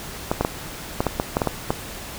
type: clicks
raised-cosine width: 1 ms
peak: -5 dBFS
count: 10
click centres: 0.315 / 0.41 / 0.449 / 1.005 / 1.067 / 1.199 / 1.369 / 1.418 / 1.473 / 1.705 s
effects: pink hiss -35 dBFS RMS until 2.18 s